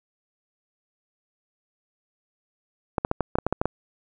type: clicks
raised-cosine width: 1 ms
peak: -8 dBFS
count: 10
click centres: 2.982 / 3.049 / 3.114 / 3.207 / 3.355 / 3.386 / 3.466 / 3.526 / 3.615 / 3.656 s
effects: none